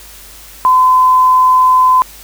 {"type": "tone", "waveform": "sine", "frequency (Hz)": 1020, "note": "C6", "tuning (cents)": -44, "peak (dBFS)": -5, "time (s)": [0.65, 2.02], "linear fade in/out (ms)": 0, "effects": ["added 50 Hz sine -40 dBFS peak until 2.23 s", "white hiss -36 dBFS RMS until 2.23 s"]}